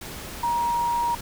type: tone in noise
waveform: sine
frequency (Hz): 946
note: A#5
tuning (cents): +25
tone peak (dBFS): -21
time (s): 0.43-1.15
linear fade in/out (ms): 5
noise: pink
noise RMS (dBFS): -37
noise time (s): 0.01-1.21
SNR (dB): +13
effects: none